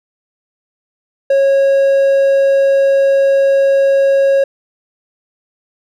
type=tone; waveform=triangle; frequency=548 Hz; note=C#5; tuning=20 cents flat; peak=-6 dBFS; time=1.3-4.44 s; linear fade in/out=5 ms; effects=none